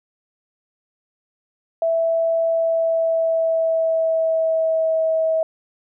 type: tone with pitch glide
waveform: sine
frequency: 659.3 to 643.5 Hz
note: E5 to E5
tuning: 0 to -42 cents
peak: -16 dBFS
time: 1.82-5.43 s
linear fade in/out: 2 ms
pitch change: -42 cents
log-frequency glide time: 2.47-5.01 s
effects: none